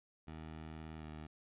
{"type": "tone with pitch glide", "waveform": "15% pulse", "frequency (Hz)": [79, 77.28], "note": ["D#2", "D#2"], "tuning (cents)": [27, -11], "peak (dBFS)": -40, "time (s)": [0.27, 1.27], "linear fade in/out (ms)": 10, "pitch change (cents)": -38, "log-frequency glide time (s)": [0.98, 1.03], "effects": ["resampled to 8000 Hz"]}